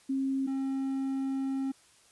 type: tone pair in turn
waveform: sine / triangle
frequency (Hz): 268.8 / 268.8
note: C4 / C4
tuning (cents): +47 / +47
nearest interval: unison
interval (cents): 0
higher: neither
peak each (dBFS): -27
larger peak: neither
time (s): 0.09-0.47 / 0.47-1.72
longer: second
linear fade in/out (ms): 10
effects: white hiss -61 dBFS RMS until 2.11 s + resampled to 24000 Hz